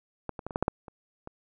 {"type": "clicks", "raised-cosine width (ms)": 1, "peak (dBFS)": [-18, -23, -21, -25, -12, -10, -10, -29, -26], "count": 9, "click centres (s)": [0.293, 0.392, 0.466, 0.508, 0.559, 0.626, 0.681, 0.882, 1.274], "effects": []}